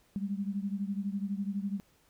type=beating tone pair; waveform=sine; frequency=195.9 / 207.9 Hz; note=G3 / G#3; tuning=-1 / +2 cents; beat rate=12 Hz; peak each=-33 / -36 dBFS; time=0.16-1.8 s; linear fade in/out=0 ms; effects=pink hiss -67 dBFS RMS until 2.09 s